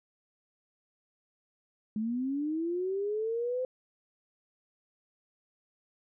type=linear sweep; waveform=sine; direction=up; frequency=209.8 to 516 Hz; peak=-29 dBFS; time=1.96-3.65 s; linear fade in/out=2 ms; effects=none

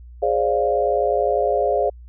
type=chord; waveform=sine; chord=D half-diminished seventh; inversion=second; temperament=equal with one note detuned; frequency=415.3 / 527.5 / 587.3 / 698.5 Hz; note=Ab4 / C5 / D5 / F5; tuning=0 / +14 / 0 / 0 cents; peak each=-22 dBFS; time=0.22-1.9 s; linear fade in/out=10 ms; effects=added 60 Hz sine -38 dBFS peak until 2.08 s

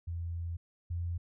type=tone pair in turn; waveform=sine; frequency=84.8 / 86.13 Hz; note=E2 / F2; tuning=+50 / -23 cents; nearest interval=unison; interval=27 cents; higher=second; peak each=-34 / -32 dBFS; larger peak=second; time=0.07-0.57 / 0.9-1.18 s; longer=first; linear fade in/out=10 ms; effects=none

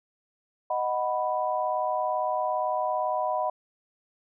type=chord; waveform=sine; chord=B major; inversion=first; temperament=equal; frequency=622.3 / 740 / 987.8 Hz; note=D#5 / F#5 / B5; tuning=0 / 0 / 0 cents; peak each=-29 dBFS; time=0.7-3.5 s; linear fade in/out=5 ms; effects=none

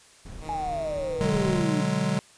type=noise; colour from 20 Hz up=brown; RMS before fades=-39 dBFS; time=0.25-1.63 s; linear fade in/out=10 ms
type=tone with vibrato; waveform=10% pulse; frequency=155.56 Hz; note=D#3; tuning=in tune; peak=-30 dBFS; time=0.4-1.6 s; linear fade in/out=50 ms; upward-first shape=sine; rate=4.8 Hz; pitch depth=10 cents each way
type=exponential sweep; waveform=sine; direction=down; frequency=848 to 292 Hz; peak=-27 dBFS; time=0.49-1.81 s; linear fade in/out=0 ms
type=chord; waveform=square; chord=G# half-diminished seventh; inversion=first; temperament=just; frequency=124.59 / 149.51 / 186.89 / 207.7 Hz; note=B2 / D3 / F#3 / G#3; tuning=+16 / +31 / +18 / 0 cents; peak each=-34 / -29 / -28 / -30 dBFS; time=1.21-2.19 s; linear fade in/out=0 ms
effects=white hiss -54 dBFS RMS until 2.37 s + resampled to 22050 Hz

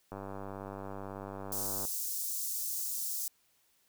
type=click train; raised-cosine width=1 ms; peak=-28 dBFS; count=171; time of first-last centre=0.12-1.851 s; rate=98.2 Hz
type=high-pass noise; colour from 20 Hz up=white; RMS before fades=-36 dBFS; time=1.52-3.28 s; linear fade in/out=2 ms; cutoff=5600 Hz; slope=24 dB/octave
effects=white hiss -71 dBFS RMS until 3.88 s

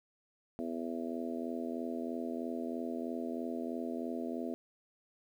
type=harmonic tone; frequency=83.1 Hz; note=E2; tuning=15 cents sharp; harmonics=3 / 4 / 5 / 6 / 7 / 8; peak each=-38 / -42 / -44 / -48 / -48 / -44 dBFS; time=0.59-4.54 s; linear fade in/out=0 ms; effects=11-bit

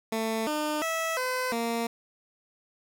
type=tone with pitch steps; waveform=15% pulse; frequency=222.7 / 302.6 / 652 / 509 / 232.1 Hz; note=A3 / D#4 / E5 / C5 / A#3; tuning=+21 / -48 / -19 / -48 / -7 cents; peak=-21 dBFS; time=0.12-1.87 s; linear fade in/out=5 ms; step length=350 ms; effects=none

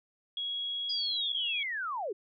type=tone; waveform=sine; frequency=3321 Hz; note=G#7; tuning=1 cent flat; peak=-32 dBFS; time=0.37-1.63 s; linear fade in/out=2 ms
type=linear sweep; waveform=sine; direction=down; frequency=4978 to 347 Hz; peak=-32 dBFS; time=0.89-2.13 s; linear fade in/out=10 ms
effects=none

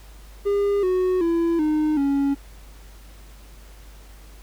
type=tone with pitch steps; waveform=triangle; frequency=404 / 368.3 / 335.8 / 306.2 / 279.1 Hz; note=G#4 / F#4 / E4 / D#4 / C#4; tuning=-48 / -8 / +32 / -28 / +12 cents; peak=-16 dBFS; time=0.45-2.35 s; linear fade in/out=20 ms; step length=380 ms; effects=added 50 Hz sine -42 dBFS peak until 4.42 s + pink hiss -51 dBFS RMS until 4.42 s

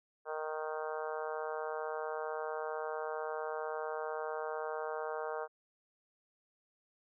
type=harmonic tone; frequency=155.56 Hz; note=D#3; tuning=in tune; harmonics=3 / 4 / 5 / 6 / 7 / 8 / 9 / 10; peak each=-40 / -42 / -44 / -46 / -47 / -48 / -49 / -50 dBFS; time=0.25-5.48 s; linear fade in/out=50 ms; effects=none

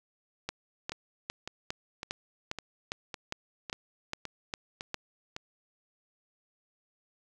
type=two click trains; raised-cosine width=0.2 ms; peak=-16 / -20 dBFS; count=12 / 9; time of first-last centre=0.49-4.943 / 0.92-5.364 s; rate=2.47 / 1.8 Hz; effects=none

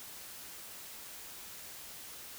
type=silence; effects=white hiss -48 dBFS RMS until 2.38 s

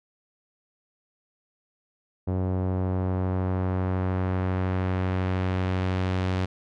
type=tone with low-pass filter sweep; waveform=sawtooth; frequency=92.8 Hz; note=F#2; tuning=6 cents sharp; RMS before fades=-26 dBFS; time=2.27-6.46 s; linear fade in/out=10 ms; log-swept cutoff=650 to 4100 Hz; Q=0.83; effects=none

